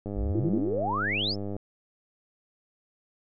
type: click train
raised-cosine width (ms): 2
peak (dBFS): -22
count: 153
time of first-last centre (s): 0.06-1.565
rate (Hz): 101
type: exponential sweep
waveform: sine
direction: up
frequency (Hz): 43 to 5490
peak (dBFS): -26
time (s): 0.14-1.36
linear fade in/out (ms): 50
type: tone bursts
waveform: sine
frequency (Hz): 335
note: E4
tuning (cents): +28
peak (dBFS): -25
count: 3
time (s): 0.35-0.581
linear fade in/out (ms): 2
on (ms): 49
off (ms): 42
effects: none